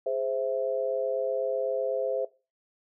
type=chord; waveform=sine; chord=Ab augmented; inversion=none; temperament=equal; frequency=415.3 / 523.3 / 659.3 Hz; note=Ab4 / C5 / E5; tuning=0 / 0 / 0 cents; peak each=-33 / -28 / -31 dBFS; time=0.06-2.25 s; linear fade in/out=5 ms; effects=noise-tail reverb RT60 0.3 s tail -20 dB re dry